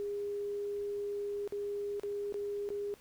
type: tone with dropouts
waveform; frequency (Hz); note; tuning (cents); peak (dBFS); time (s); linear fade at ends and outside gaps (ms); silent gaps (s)
sine; 407.7; G#4; -32; -34; 0-2.94; 0; 1.476-1.523 / 1.997-2.034 / 2.324-2.342 / 2.69-2.703
effects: pink hiss -61 dBFS RMS until 3 s